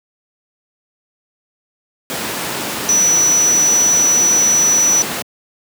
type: tone in noise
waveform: sine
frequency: 5920 Hz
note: F#8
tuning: in tune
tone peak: -10 dBFS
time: 2.89-5.02 s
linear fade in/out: 0 ms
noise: pink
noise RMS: -21 dBFS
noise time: 2.1-5.22 s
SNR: +8 dB
effects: high-pass 200 Hz 12 dB/octave